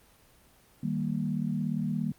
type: chord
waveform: sine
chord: Eb major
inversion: none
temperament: equal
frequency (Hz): 155.56 / 196 / 233.1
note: Eb3 / G3 / Bb3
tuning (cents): 0 / 0 / 0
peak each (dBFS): -32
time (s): 0.83-2.12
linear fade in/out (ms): 5
effects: pink hiss -60 dBFS RMS until 2.18 s + Opus 24 kbps